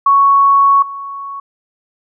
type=tone with level steps; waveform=sine; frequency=1111 Hz; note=C#6; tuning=4 cents sharp; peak=-6 / -23 dBFS; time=0.06-1.4 s; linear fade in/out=5 ms; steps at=0.82 s; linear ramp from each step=5 ms; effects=none